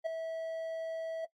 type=tone with ADSR envelope; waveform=triangle; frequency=651 Hz; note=E5; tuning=22 cents flat; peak=-26 dBFS; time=0.04-1.25 s; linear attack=24 ms; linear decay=6 ms; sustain=-7 dB; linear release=4 ms; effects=noise-tail reverb RT60 0.1 s tail -17 dB re dry + AAC 48 kbps